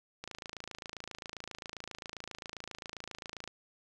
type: click train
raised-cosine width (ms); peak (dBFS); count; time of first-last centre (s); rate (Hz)
0.2; -24; 90; 0.24-3.476; 27.5
effects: none